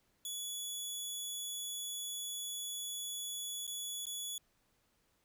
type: tone with dropouts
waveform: 15% pulse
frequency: 3400 Hz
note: G#7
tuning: 40 cents sharp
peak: -32 dBFS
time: 0.25-4.38 s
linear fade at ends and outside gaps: 2 ms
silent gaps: 3.668-3.676 / 4.056-4.067 s
effects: pink hiss -75 dBFS RMS until 5.24 s